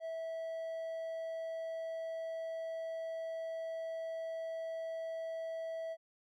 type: tone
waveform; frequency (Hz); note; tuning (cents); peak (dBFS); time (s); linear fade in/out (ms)
triangle; 653; E5; -17; -36; 0-5.97; 50
effects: none